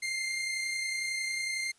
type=tone pair together; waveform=sawtooth; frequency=2101 / 2132 Hz; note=C7 / C7; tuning=+7 / +32 cents; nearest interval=unison; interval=25 cents; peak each=-28 / -38 dBFS; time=0.02-1.72 s; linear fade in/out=10 ms; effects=white hiss -65 dBFS RMS until 1.78 s + resampled to 24000 Hz